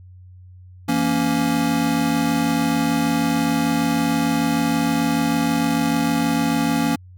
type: chord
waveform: square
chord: A# diminished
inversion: second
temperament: just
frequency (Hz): 167.82 / 233.1 / 279.7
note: E3 / A#3 / C#4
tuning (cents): +31 / 0 / +16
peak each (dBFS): -25 / -22 / -21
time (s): 0.88-6.96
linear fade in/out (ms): 10
effects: added 91 Hz sine -40 dBFS peak until 7.17 s + MP3 96 kbps